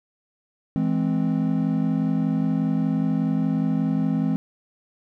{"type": "chord", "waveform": "triangle", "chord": "E augmented", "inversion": "none", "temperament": "equal with one note detuned", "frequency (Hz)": [164.81, 209.9, 261.6], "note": ["E3", "G#3", "B#3"], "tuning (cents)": [0, 19, 0], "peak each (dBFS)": [-22, -23, -22], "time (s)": [0.76, 4.36], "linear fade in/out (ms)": 0, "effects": []}